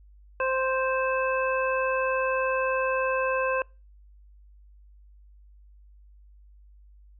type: harmonic tone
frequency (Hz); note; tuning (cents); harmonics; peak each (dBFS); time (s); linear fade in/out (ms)
523.3; C5; 0; 1 / 2 / 3 / 5; -26 / -29 / -31 / -33; 0.4-3.62; 2
effects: noise-tail reverb RT60 0.3 s tail -26 dB re dry + added 50 Hz sine -50 dBFS peak until 7.19 s